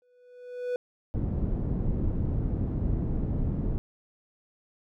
triangle tone with exponential growth, 493.9 Hz, B4, in tune, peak -23 dBFS, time 0.02-0.76 s, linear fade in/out 1 ms, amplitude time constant 160 ms
pink low-pass noise, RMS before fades -28 dBFS, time 1.14-3.78 s, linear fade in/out 0 ms, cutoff 250 Hz, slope 12 dB/octave
effects none

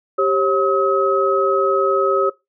sine tone cluster, 392.4 / 542 / 1277 Hz, G4 / C#5 / D#6, +2 / -39 / +45 cents, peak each -18 dBFS, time 0.18-2.3 s, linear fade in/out 10 ms, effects noise-tail reverb RT60 0.2 s tail -21 dB re dry

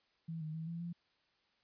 sine tone with pitch steps, 163.7 / 155.5 / 161.1 / 168 / 171.6 Hz, E3 / D#3 / E3 / E3 / F3, -12 / -1 / -39 / +33 / -30 cents, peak -39 dBFS, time 0.28-0.93 s, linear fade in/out 10 ms, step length 130 ms, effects white hiss -75 dBFS RMS until 1.63 s + resampled to 11025 Hz

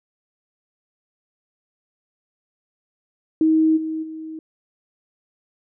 sine tone with level steps, 317 Hz, D#4, 32 cents sharp, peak -13 / -23 / -30 dBFS, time 3.41-4.39 s, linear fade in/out 2 ms, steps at 3.76 / 4.02 s, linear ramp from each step 20 ms, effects none

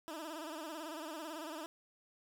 15% pulse tone with vibrato, 315 Hz, D#4, 21 cents sharp, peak -36 dBFS, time 0.08-1.66 s, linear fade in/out 0 ms, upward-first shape sine, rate 18 Hz, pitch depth 110 cents each way, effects none

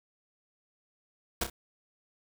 pink noise with echo, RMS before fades -29 dBFS, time 1.41-1.44 s, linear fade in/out 5 ms, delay 30 ms, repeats 2, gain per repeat -8 dB, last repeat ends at 1.5 s, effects none

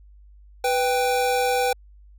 square tone pair together, 495.8 / 786 Hz, B4 / G5, +7 / +4 cents, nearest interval minor sixth, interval 797 cents, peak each -23 dBFS, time 0.64-1.73 s, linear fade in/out 5 ms, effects added 50 Hz sine -46 dBFS peak until 2.18 s

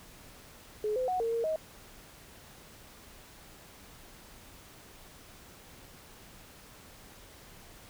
sine tone with pitch steps, 424.6 / 511 / 736 / 458 / 462 / 631 Hz, G#4 / C5 / F#5 / A#4 / A#4 / D#5, +38 / -41 / -9 / -31 / -16 / +24 cents, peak -28 dBFS, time 0.84-1.56 s, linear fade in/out 2 ms, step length 120 ms, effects pink hiss -53 dBFS RMS until 7.89 s

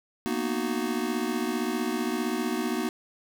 square chord, B major seventh, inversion third, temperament just, 231.5 / 246.9 / 308.7 / 370.4 Hz, A#3 / B3 / D#4 / F#4, -12 / 0 / -14 / +2 cents, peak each -33 dBFS, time 0.26-2.89 s, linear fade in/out 0 ms, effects none

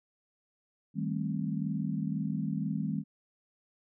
sine chord, A half-diminished seventh, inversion second, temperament just, 158.4 / 198 / 220 / 264 Hz, Eb3 / G3 / A3 / C4, +31 / +18 / 0 / +16 cents, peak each -34 / -34 / -37 / -38 dBFS, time 0.94-3.04 s, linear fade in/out 50 ms, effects none

